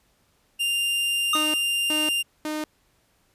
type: tone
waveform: 45% pulse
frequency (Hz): 2794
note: F7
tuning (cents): 0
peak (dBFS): -22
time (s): 0.59-2.23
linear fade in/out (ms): 20
type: tone with exponential decay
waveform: square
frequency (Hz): 1236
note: D#6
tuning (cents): -12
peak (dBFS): -20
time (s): 1.33-1.63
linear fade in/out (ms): 5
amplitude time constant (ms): 64
type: tone bursts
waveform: sawtooth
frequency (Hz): 306.4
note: D#4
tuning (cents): -27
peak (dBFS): -23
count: 3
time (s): 1.35-2.64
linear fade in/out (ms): 2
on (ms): 190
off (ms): 360
effects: pink hiss -65 dBFS RMS until 3.34 s + resampled to 32000 Hz